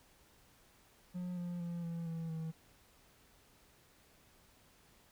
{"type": "tone with pitch steps", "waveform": "triangle", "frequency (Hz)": [179.1, 175.31, 171.61, 167.98, 164.43, 160.95], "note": ["F3", "F3", "F3", "E3", "E3", "E3"], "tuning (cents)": [44, 7, -30, 33, -4, -41], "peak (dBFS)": -36, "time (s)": [1.14, 2.52], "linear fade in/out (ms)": 20, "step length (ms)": 230, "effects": ["pink hiss -66 dBFS RMS until 5.11 s"]}